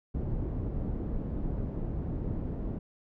pink low-pass noise, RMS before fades -33 dBFS, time 0.14-2.79 s, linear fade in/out 10 ms, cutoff 320 Hz, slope 12 dB/octave, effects none

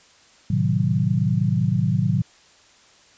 sine chord, A diminished seventh, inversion none, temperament equal with one note detuned, 110 / 129.38 / 155.56 / 185 Hz, A2 / C3 / Eb3 / Gb3, 0 / -19 / 0 / 0 cents, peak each -23 dBFS, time 0.5-2.22 s, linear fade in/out 5 ms, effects white hiss -53 dBFS RMS until 3.17 s + resampled to 16000 Hz

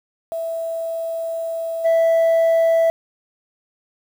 sine tone with level steps, 659.3 Hz, E5, in tune, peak -22 / -10 dBFS, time 0.32-2.9 s, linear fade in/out 0 ms, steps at 1.84 s, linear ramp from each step 20 ms, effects tanh soft clip ceiling -12 dBFS + 7-bit

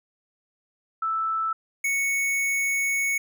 sine / square tone pair in turn, 1318.5 / 2217 Hz, E6 / C#7, 0 / 0 cents, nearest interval major sixth, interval 900 cents, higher second, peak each -23 dBFS, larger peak neither, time 1.02-1.53 / 1.84-3.18 s, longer second, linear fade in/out 5 ms, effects none

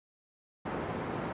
pink band-pass noise, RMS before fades -36 dBFS, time 0.65-1.33 s, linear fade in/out 10 ms, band 130 to 1300 Hz, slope 12 dB/octave, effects resampled to 8000 Hz

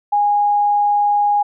sine tone, 823 Hz, G#5, 16 cents flat, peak -12 dBFS, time 0.12-1.43 s, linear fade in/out 10 ms, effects none

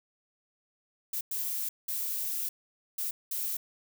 violet noise bursts at uneven times, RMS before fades -33 dBFS, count 5, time 1.13-1.21 / 1.31-1.69 / 1.88-2.49 / 2.98-3.11 / 3.31-3.57 s, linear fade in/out 5 ms, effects none

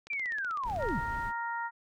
click train, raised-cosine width 0.2 ms, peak -30 dBFS, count 14, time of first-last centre 0.07-0.888 s, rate 15.9 Hz
sine linear sweep, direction down, 2391 to 105.8 Hz, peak -31 dBFS, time 0.1-1 s, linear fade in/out 5 ms
brown noise, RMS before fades -40 dBFS, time 0.63-1.33 s, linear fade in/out 50 ms
harmonic tone, 466.2 Hz, A#4, in tune, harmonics 2 / 3 / 4, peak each -34 / -38 / -40 dBFS, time 0.78-1.71 s, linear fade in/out 50 ms
effects none

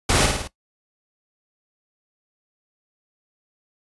pink noise with echo, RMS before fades -18 dBFS, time 0.09-0.26 s, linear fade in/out 5 ms, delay 54 ms, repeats 4, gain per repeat -4 dB, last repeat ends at 0.476 s, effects noise-tail reverb RT60 0.1 s tail -18 dB re dry + resampled to 24000 Hz

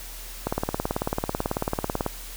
click train, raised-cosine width 1 ms, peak -10 dBFS, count 30, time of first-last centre 0.47-2.063 s, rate 18.2 Hz, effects added 40 Hz sine -39 dBFS peak until 2.36 s + white hiss -41 dBFS RMS until 2.36 s

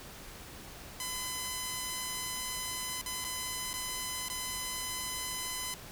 5% pulse tone with dropouts, 1013 Hz, B5, 44 cents sharp, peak -23 dBFS, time 1-5.74 s, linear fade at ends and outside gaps 1 ms, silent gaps 3.014-3.06 / 3.243-3.248 / 3.731-3.739 / 4.284-4.299 s, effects pink hiss -48 dBFS RMS until 5.91 s

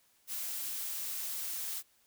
blue noise, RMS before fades -38 dBFS, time 0.27-1.83 s, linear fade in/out 50 ms, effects white hiss -69 dBFS RMS until 2.06 s

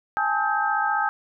sine tone cluster, 816 / 871 / 1277 / 1574 Hz, G#5 / A5 / D#6 / G6, -31 / -18 / +45 / +7 cents, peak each -26 dBFS, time 0.17-1.09 s, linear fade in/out 0 ms, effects none

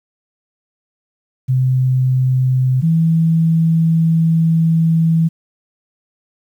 sine tone pair in turn, 129.2 / 163.39 Hz, C3 / E3, -21 / -15 cents, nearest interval major third, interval 406 cents, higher second, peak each -11 / -10 dBFS, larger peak second, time 1.48-2.82 / 2.82-5.29 s, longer second, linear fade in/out 20 ms, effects 8-bit

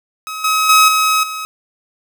sawtooth tone with level steps, 1275 Hz, D#6, 42 cents sharp, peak -20 / -9 / -3 / -8 / -19 dBFS, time 0.27-1.45 s, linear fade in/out 0 ms, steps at 0.44 / 0.69 / 0.88 / 1.23 s, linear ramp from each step 5 ms, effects none

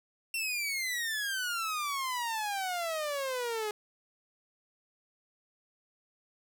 sawtooth exponential sweep, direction down, 2734 to 415.3 Hz, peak -28 dBFS, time 0.34-3.71 s, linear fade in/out 2 ms, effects none

